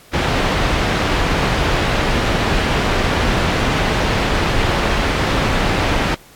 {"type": "low-pass noise", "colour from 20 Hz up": "pink", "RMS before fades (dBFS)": -17, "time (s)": [0.13, 6.15], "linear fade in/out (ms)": 10, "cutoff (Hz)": 3200, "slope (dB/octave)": 12, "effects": ["pink hiss -45 dBFS RMS until 6.35 s", "AAC 64 kbps"]}